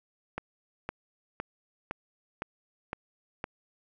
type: click train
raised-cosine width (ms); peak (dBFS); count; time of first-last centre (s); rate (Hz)
0.5; -18; 7; 0.38-3.441; 1.96
effects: none